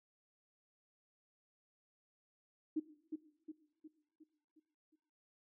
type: tone with echo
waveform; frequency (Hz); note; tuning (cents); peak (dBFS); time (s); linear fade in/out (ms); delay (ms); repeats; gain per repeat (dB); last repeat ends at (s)
sine; 311.1; D#4; 0; -32; 2.76-2.8; 10; 360; 6; -6; 4.96
effects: noise-tail reverb RT60 0.8 s tail -17 dB re dry